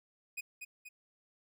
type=tone with echo; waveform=45% pulse; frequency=2489 Hz; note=D#7; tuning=in tune; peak=-37 dBFS; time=0.37-0.41 s; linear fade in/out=10 ms; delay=240 ms; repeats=2; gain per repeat=-5 dB; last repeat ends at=0.89 s; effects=none